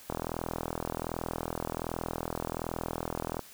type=click train; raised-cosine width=1 ms; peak=-18 dBFS; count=137; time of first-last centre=0.1-3.393 s; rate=41.3 Hz; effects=white hiss -52 dBFS RMS until 3.53 s